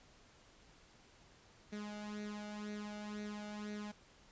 sawtooth tone with flanger, 209 Hz, G#3, 11 cents sharp, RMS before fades -45 dBFS, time 1.72-3.92 s, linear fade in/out 10 ms, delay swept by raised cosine 0.48 to 1.41 ms, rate 2 Hz, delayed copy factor +0.7, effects pink hiss -64 dBFS RMS until 4.31 s + resampled to 16000 Hz

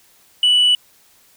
sine tone with tanh clipping, 2960 Hz, F#7, in tune, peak -11 dBFS, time 0.43-0.75 s, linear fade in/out 2 ms, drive 1 dB, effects white hiss -53 dBFS RMS until 1.36 s

